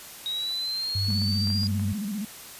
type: exponential sweep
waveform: sine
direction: up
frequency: 3795 to 4862 Hz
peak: -27 dBFS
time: 0.26-1.67 s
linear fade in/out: 0 ms
type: tone with pitch glide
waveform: sine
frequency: 98.4 to 97.72 Hz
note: G2 to G2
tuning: +7 to -5 cents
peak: -25 dBFS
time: 0.95-1.93 s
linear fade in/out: 5 ms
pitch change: -12 cents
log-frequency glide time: 1.14-1.33 s
type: tone with vibrato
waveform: sine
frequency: 205.3 Hz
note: G#3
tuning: 20 cents flat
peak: -28 dBFS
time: 1.08-2.25 s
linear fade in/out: 5 ms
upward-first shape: square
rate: 15 Hz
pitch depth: 94 cents each way
type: clicks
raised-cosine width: 0.5 ms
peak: -28 dBFS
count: 6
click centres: 1.104 / 1.218 / 1.472 / 1.502 / 1.633 / 1.796 s
effects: white hiss -43 dBFS RMS until 2.59 s + resampled to 32000 Hz